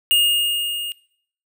square tone with level ramp, 2843 Hz, F7, 30 cents sharp, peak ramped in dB -13 to -27 dBFS, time 0.11-0.92 s, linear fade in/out 0 ms, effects noise-tail reverb RT60 0.6 s tail -21 dB re dry

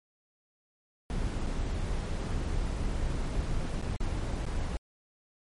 brown noise with dropouts, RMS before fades -31 dBFS, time 1.1-4.77 s, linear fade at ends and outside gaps 0 ms, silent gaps 1.464-1.47 / 3.813-3.825 / 3.963-4.005 / 4.453-4.465 s, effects MP3 48 kbps

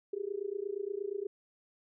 sine tone with amplitude modulation, 401.4 Hz, G4, 41 cents sharp, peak -30 dBFS, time 0.13-1.27 s, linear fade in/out 5 ms, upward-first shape sine, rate 28.5 Hz, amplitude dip 95%, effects none

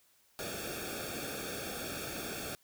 pink noise with comb filter, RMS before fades -40 dBFS, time 0.39-2.55 s, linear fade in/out 0 ms, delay 1 ms, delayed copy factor -1, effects white hiss -68 dBFS RMS until 2.63 s

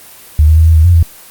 sine tone with pitch steps, 75.8 / 78.6 / 80.5 / 81.3 / 78.8 / 87.8 / 83.1 Hz, D#2 / D#2 / E2 / E2 / D#2 / F2 / E2, -45 / +18 / -41 / -23 / +23 / +10 / +15 cents, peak -3 dBFS, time 0.39-1.027 s, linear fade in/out 0 ms, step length 91 ms, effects white hiss -36 dBFS RMS until 1.3 s + Opus 24 kbps

